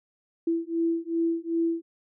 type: beating tone pair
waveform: sine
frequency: 331.3 / 333.9 Hz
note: E4 / E4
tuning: +9 / +22 cents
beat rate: 2.6 Hz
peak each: -27 dBFS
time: 0.47-1.82 s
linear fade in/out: 5 ms
effects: none